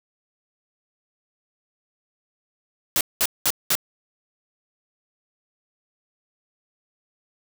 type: noise bursts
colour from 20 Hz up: white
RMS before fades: -20 dBFS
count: 4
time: 2.96-3.752 s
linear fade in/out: 0 ms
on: 48 ms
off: 200 ms
effects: none